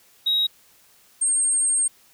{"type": "tone pair in turn", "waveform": "sine", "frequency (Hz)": [3806, 8544], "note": ["A#7", "C9"], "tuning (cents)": [35, 35], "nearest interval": "octave + major second", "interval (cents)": 1400, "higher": "second", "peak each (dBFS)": -16, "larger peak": "neither", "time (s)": [[0.26, 0.47], [1.21, 1.88]], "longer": "second", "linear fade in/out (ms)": 10, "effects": ["tanh soft clip ceiling -16 dBFS", "white hiss -56 dBFS RMS until 2.13 s"]}